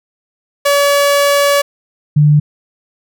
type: tone pair in turn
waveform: sawtooth / sine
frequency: 569 / 148.81 Hz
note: C#5 / D3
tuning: +45 / +23 cents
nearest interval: octave + major seventh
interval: 2322 cents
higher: first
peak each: -5 dBFS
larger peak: neither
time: 0.65-1.62 / 2.16-2.4 s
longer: first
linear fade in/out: 10 ms
effects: none